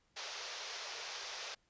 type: band-pass noise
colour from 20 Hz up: white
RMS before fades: -45 dBFS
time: 0.16-1.55 s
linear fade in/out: 10 ms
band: 410 to 6100 Hz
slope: 48 dB/octave
effects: pink hiss -75 dBFS RMS until 1.69 s + resampled to 16000 Hz